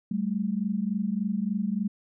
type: tone pair together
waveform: sine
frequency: 193.17 / 216.6 Hz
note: G3 / A3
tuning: -25 / -27 cents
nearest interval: major second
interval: 198 cents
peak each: -28 dBFS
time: 0.11-1.88 s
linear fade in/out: 5 ms
effects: none